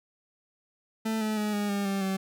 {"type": "tone with pitch steps", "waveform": "40% pulse", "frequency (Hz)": [221.1, 215.9, 210.9, 205.9, 201.1, 196.41, 191.81], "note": ["A3", "A3", "G#3", "G#3", "G3", "G3", "G3"], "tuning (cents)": [9, -33, 27, -15, 44, 4, -37], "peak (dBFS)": -26, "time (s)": [1.05, 2.17], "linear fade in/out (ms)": 10, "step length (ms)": 160, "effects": []}